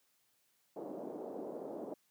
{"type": "band-pass noise", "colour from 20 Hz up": "pink", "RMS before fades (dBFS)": -44, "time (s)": [0.76, 1.94], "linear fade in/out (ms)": 5, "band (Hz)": [270, 660], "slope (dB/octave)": 24, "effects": ["white hiss -75 dBFS RMS until 2.1 s", "high-pass 80 Hz 12 dB/octave"]}